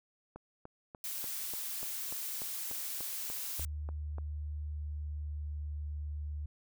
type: click train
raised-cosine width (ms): 1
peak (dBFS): -32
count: 14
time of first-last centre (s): 0.36-4.184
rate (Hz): 3.4
type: noise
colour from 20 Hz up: blue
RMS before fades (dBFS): -39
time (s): 1.04-3.65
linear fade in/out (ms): 2
type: tone with pitch glide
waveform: sine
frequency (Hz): 74.9 to 74.34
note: D2 to D2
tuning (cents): +35 to +22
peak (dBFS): -36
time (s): 3.59-6.46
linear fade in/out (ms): 5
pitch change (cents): -13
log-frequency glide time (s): 4.54-5.65
effects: none